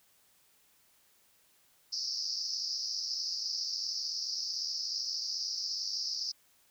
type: band-pass noise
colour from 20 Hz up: white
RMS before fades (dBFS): -36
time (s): 1.92-6.32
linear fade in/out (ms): 10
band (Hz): 4700 to 5500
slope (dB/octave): 96
effects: white hiss -67 dBFS RMS until 6.7 s